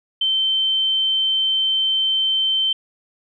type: tone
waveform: sine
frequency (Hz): 3100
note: G7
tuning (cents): -20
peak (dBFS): -16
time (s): 0.21-2.73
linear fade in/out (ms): 5
effects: none